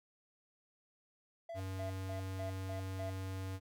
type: tone bursts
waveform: triangle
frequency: 669 Hz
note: E5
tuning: 25 cents sharp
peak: -40 dBFS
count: 6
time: 1.49-3.1 s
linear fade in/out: 5 ms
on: 110 ms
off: 190 ms
type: tone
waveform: square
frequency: 95 Hz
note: F#2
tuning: 46 cents sharp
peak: -40 dBFS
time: 1.54-3.6 s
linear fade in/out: 50 ms
effects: none